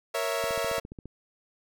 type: chord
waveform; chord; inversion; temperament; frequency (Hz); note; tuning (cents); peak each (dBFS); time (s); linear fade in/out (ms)
sawtooth; A# diminished; none; equal; 466.2 / 554.4 / 659.3; A#4 / C#5 / E5; 0 / 0 / 0; -29 / -28 / -27; 0.14-0.8; 10
type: click train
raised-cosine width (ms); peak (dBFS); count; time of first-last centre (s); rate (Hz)
3; -28; 10; 0.44-1.056; 14.6
effects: none